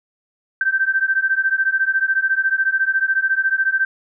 sine beating tone pair, 1553 / 1567 Hz, G6 / G6, -17 / -1 cents, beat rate 14 Hz, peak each -18 / -19 dBFS, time 0.61-3.85 s, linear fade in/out 2 ms, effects none

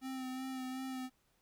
square tone with vibrato, 260 Hz, C4, 11 cents flat, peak -40 dBFS, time 0.01-1.1 s, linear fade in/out 50 ms, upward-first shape sine, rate 2.7 Hz, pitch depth 23 cents each way, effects pink hiss -75 dBFS RMS until 1.41 s

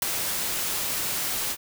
white noise with ADSR envelope, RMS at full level -21 dBFS, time 0.02-1.57 s, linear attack 3 ms, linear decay 12 ms, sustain -7 dB, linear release 58 ms, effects none

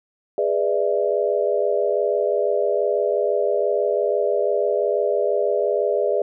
sine chord, E dominant seventh, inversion first, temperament just, 412 / 494.4 / 593.3 / 659.3 Hz, G#4 / B4 / D5 / E5, -14 / +2 / +18 / 0 cents, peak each -22 / -24 / -22 / -26 dBFS, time 0.38-6.22 s, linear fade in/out 2 ms, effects none

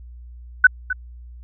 sine tone with echo, 1501 Hz, F#6, 24 cents sharp, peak -5 dBFS, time 0.64-0.67 s, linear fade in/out 5 ms, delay 260 ms, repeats 1, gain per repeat -14 dB, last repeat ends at 0.93 s, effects added 60 Hz sine -37 dBFS peak until 1.43 s

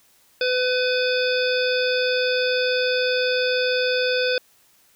harmonic tone, 503 Hz, B4, 32 cents sharp, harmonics 1 / 3 / 5 / 7 / 9 / 10, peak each -21 / -26 / -28 / -29 / -31 / -31 dBFS, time 0.41-4.38 s, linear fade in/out 2 ms, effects white hiss -58 dBFS RMS until 4.95 s

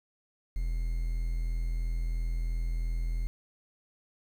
triangle tone with quantisation, 41.48 Hz, E1, 12 cents sharp, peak -26 dBFS, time 0.56-3.27 s, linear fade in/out 0 ms, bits 9, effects none

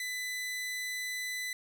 sawtooth tone, 2000 Hz, B6, 21 cents sharp, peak -31 dBFS, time 0-1.53 s, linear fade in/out 2 ms, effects none

